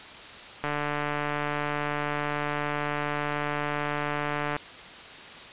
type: click train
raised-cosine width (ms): 0.5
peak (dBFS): -14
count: 578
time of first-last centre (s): 0.64-4.565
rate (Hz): 147
effects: white hiss -43 dBFS RMS until 5.52 s + resampled to 8000 Hz